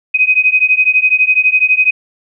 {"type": "beating tone pair", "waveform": "sine", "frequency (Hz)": [2507, 2519], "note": ["D#7", "D#7"], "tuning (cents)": [12, 21], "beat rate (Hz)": 12, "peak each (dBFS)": -11, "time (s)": [0.14, 1.91], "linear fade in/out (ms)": 10, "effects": []}